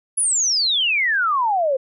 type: exponential sweep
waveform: sine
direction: down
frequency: 10500 to 511 Hz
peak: -16 dBFS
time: 0.17-1.77 s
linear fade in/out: 10 ms
effects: none